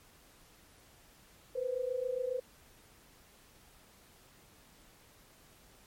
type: tone pair together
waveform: sine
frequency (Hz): 487.9 / 515.2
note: B4 / C5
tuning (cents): -21 / -27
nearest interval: minor second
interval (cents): 94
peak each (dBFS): -36 / -34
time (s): 1.55-2.4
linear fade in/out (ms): 10
effects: pink hiss -61 dBFS RMS until 5.86 s + MP3 64 kbps